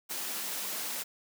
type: high-pass noise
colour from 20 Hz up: white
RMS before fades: -36 dBFS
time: 0.09-1.04 s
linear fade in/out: 20 ms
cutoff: 170 Hz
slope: 48 dB/octave
effects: none